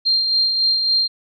sine tone with tremolo, 4186 Hz, C8, in tune, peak -13 dBFS, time 0.05-1.08 s, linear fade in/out 20 ms, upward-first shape sine, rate 3.6 Hz, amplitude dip 40%, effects none

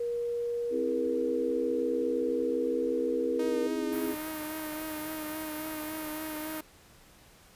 sine tone, 474.9 Hz, A#4, 32 cents sharp, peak -29 dBFS, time 0-3.67 s, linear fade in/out 5 ms
sine chord, C augmented, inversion none, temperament equal, 261.6 / 329.6 / 415.3 Hz, C4 / E4 / G#4, 0 / 0 / 0 cents, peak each -34 dBFS, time 0.7-4.16 s, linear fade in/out 50 ms
sawtooth tone with vibrato, 310.1 Hz, D#4, 6 cents flat, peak -32 dBFS, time 3.39-6.61 s, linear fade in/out 5 ms, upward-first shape sine, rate 3.6 Hz, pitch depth 25 cents each way
white band-stop noise, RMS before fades -40 dBFS, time 3.92-6.61 s, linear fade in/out 10 ms, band 2100 to 11000 Hz, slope 24 dB/octave
effects pink hiss -57 dBFS RMS until 7.55 s + resampled to 32000 Hz

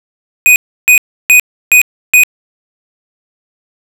square tone bursts, 2489 Hz, D#7, in tune, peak -3 dBFS, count 5, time 0.46-2.235 s, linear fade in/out 0 ms, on 99 ms, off 320 ms, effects 7-bit

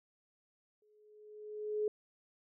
sine tone with exponential growth, 423.5 Hz, G#4, 34 cents sharp, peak -29 dBFS, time 0.82-1.88 s, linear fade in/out 2 ms, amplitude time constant 230 ms, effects none

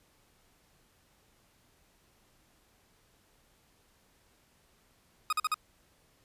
40% pulse tone bursts, 1248 Hz, D#6, 5 cents sharp, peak -26 dBFS, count 4, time 5.3-5.543 s, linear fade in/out 2 ms, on 27 ms, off 45 ms, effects pink hiss -67 dBFS RMS until 6.24 s + resampled to 32000 Hz

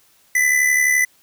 square tone with amplitude modulation, 2000 Hz, B6, 21 cents sharp, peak -12 dBFS, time 0.35-1.05 s, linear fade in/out 5 ms, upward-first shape sine, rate 71.7 Hz, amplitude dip 55%, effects white hiss -56 dBFS RMS until 1.22 s

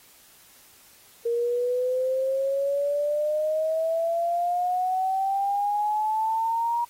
sine exponential sweep, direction up, 466.2 to 952 Hz, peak -22 dBFS, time 1.25-6.85 s, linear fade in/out 10 ms, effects white hiss -54 dBFS RMS until 6.89 s + AAC 48 kbps

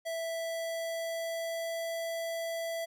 square tone with pitch glide, 659.3 to 663.5 Hz, E5 to E5, 0 to +11 cents, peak -34 dBFS, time 0.05-2.86 s, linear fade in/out 20 ms, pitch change +11 cents, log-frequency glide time 0.17-1.85 s, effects none

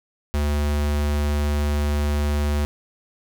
square tone, 73.42 Hz, D2, in tune, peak -20 dBFS, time 0.34-2.65 s, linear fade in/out 0 ms, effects none

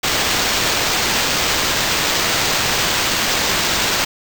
blue noise with sample-and-hold, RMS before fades -18 dBFS, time 0.03-4.05 s, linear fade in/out 10 ms, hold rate 11025 Hz, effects none

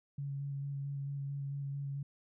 sine tone with vibrato, 140 Hz, C#3, 18 cents sharp, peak -36 dBFS, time 0.18-2.03 s, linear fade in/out 5 ms, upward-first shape square, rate 4.5 Hz, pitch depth 12 cents each way, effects none

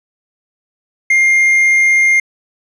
triangle tone, 2116 Hz, C7, 19 cents sharp, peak -6 dBFS, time 1.1-2.2 s, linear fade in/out 5 ms, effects resampled to 24000 Hz

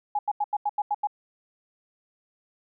sine tone bursts, 830.6 Hz, G#5, in tune, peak -22 dBFS, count 8, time 0.15-1.072 s, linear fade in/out 5 ms, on 40 ms, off 86 ms, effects none

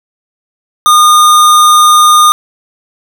square tone, 1220 Hz, D#6, 34 cents flat, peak -3 dBFS, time 0.86-2.32 s, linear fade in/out 0 ms, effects none

